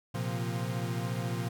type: chord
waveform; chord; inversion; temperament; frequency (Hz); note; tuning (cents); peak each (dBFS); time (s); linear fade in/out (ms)
40% pulse; Bb suspended second; none; equal with one note detuned; 116.54 / 130.81 / 173.71; Bb2 / C3 / F3; 0 / 0 / -9; -33 / -36 / -36; 0.14-1.49; 10
effects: none